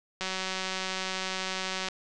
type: click train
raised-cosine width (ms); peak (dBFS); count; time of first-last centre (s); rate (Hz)
0.2; -15; 316; 0.21-1.886; 188
effects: resampled to 22050 Hz